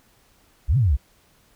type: exponential two-way sweep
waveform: sine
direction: up then down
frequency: 49.54 to 144.1 to 57.7 Hz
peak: -15 dBFS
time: 0.68-0.97 s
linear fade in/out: 20 ms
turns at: 0.77 s
effects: pink hiss -59 dBFS RMS until 1.55 s